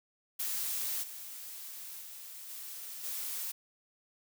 blue noise with level steps, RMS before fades -35 / -45 / -47 / -44 / -38 dBFS, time 0.39-3.52 s, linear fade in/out 10 ms, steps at 1.02 / 2 / 2.48 / 3.03 s, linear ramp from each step 20 ms, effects none

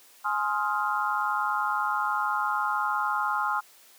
sine chord, F minor seventh, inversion first, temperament just, 838.1 / 1047.7 / 1257.2 / 1396.9 Hz, Ab5 / C6 / Eb6 / F6, +16 / +2 / +18 / 0 cents, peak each -30 dBFS, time 0.24-3.61 s, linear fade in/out 20 ms, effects white hiss -55 dBFS RMS until 3.98 s + high-pass 300 Hz 12 dB/octave

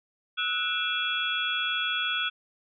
sine tone cluster, 1304 / 1470 / 2403 / 2658 / 3351 Hz, E6 / F#6 / D7 / E7 / G#7, -19 / -12 / +39 / +14 / +15 cents, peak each -35 / -31 / -37 / -34 / -29 dBFS, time 0.37-2.3 s, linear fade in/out 20 ms, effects none

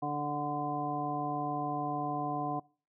harmonic tone, 146.83 Hz, D3, in tune, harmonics 1 / 2 / 3 / 4 / 5 / 7, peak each -40 / -37 / -44 / -45 / -34 / -39 dBFS, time 0.02-2.6 s, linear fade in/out 10 ms, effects noise-tail reverb RT60 0.4 s tail -24 dB re dry

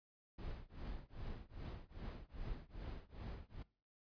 brown noise with tremolo, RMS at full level -44 dBFS, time 0.38-3.63 s, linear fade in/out 10 ms, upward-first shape triangle, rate 2.5 Hz, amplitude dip 100%, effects noise-tail reverb RT60 0.4 s tail -21 dB re dry + resampled to 11025 Hz

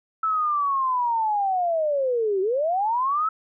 sine linear two-way sweep, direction down then up, 1318.5 to 368.4 to 1318.5 Hz, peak -20 dBFS, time 0.23-3.29 s, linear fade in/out 5 ms, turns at 2.41 s, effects none

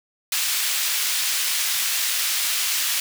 pink high-pass noise, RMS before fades -23 dBFS, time 0.32-3 s, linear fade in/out 2 ms, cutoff 2500 Hz, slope 12 dB/octave, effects none

